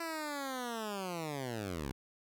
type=linear sweep; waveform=10% pulse; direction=down; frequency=336.8 to 60.8 Hz; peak=-29 dBFS; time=0-1.92 s; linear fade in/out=5 ms; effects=none